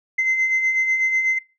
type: beating tone pair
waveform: sine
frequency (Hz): 2059 / 2067.1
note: C7 / C7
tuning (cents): -28 / -22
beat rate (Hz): 8.1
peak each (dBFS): -25 / -16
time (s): 0.18-1.39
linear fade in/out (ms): 10
effects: noise-tail reverb RT60 0.3 s tail -24 dB re dry + tanh soft clip ceiling -13 dBFS

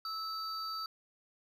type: tone pair together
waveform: triangle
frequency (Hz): 1306 / 4623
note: E6 / D8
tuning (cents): -17 / -28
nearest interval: octave + minor seventh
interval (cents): 2189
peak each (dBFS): -37 / -39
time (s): 0.05-0.86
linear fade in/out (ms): 2
effects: none

